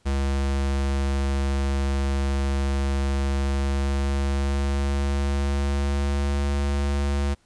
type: tone with pitch glide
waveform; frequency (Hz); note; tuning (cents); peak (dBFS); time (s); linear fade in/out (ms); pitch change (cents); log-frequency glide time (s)
square; 68.7 to 70.47; C#2 to C#2; -15 to +29; -22; 0.05-7.35; 20; +44; 3.4-6.51
effects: pink hiss -63 dBFS RMS until 7.45 s + resampled to 22050 Hz